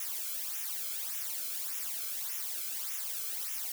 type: noise with flanger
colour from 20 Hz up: blue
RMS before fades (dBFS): -37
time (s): 0-3.72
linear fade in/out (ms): 2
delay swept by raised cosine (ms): 0.22 to 1.1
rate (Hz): 1.7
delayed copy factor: -0.75
effects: none